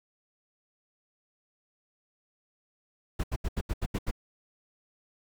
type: noise bursts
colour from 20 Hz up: brown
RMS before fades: -29 dBFS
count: 8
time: 3.19-4.112 s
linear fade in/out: 10 ms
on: 47 ms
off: 78 ms
effects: none